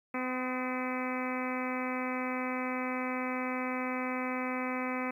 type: harmonic tone with a mistuned harmonic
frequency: 254.9 Hz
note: C4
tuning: 45 cents flat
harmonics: 1 / 2 / 3 / 4 / 5 / 6 / 7 / 8 / 9 / 10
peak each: -35 / -39 / -42 / -41 / -41 / -46 / -47 / -42 / -43 / -46 dBFS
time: 0.14-5.11 s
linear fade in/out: 5 ms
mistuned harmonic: 5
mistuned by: -19 cents
effects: 11-bit